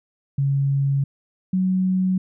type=tone pair in turn; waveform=sine; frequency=138.59 / 186.24 Hz; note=C#3 / F#3; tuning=0 / +12 cents; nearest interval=perfect fourth; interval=512 cents; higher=second; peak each=-17 dBFS; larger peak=neither; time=0.38-1.04 / 1.53-2.18 s; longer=first; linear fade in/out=5 ms; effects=none